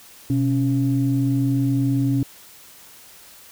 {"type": "tone pair together", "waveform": "sine", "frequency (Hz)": [126.44, 277.2], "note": ["B2", "C#4"], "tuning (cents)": [41, 0], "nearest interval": "octave + major second", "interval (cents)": 1359, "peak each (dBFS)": -19, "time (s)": [0.3, 2.23], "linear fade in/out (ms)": 2, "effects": ["tanh soft clip ceiling -10 dBFS", "white hiss -46 dBFS RMS until 3.51 s"]}